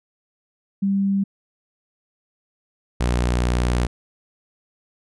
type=tone pair in turn; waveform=sine / sawtooth; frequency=196.8 / 60.61 Hz; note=G3 / B1; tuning=+7 / -32 cents; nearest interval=octave + minor sixth; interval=2039 cents; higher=first; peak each=-17 / -14 dBFS; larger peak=second; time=0.82-1.24 / 3-3.87 s; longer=second; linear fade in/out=10 ms; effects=resampled to 24000 Hz